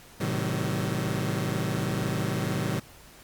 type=chord; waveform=sawtooth; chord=A diminished seventh; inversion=none; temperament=just; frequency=110 / 132 / 158.4 / 190.08 Hz; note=A2 / C3 / Eb3 / Gb3; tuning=0 / +16 / +31 / +47 cents; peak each=-28 dBFS; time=0.2-2.8 s; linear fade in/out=10 ms; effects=pink hiss -51 dBFS RMS until 3.23 s + Opus 48 kbps